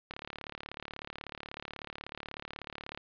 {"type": "click train", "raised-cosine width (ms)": 0.3, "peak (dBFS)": -24, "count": 105, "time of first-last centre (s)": [0.11, 2.975], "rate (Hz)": 36.3, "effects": ["resampled to 11025 Hz", "10-bit"]}